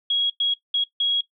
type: tone bursts at uneven times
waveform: sine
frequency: 3310 Hz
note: G#7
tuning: 6 cents flat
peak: -18 dBFS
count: 4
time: 0.1-0.3 / 0.4-0.54 / 0.74-0.84 / 1-1.21 s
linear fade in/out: 5 ms
effects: noise-tail reverb RT60 0.1 s tail -18 dB re dry